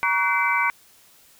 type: tone cluster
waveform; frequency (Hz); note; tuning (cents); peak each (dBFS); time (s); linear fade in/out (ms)
sine; 945 / 1128 / 1501 / 2060 / 2306; A#5 / C#6 / F#6 / C7 / D7; +23 / +30 / +24 / -28 / -32; -25; 0.03-0.7; 0
effects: white hiss -54 dBFS RMS until 1.39 s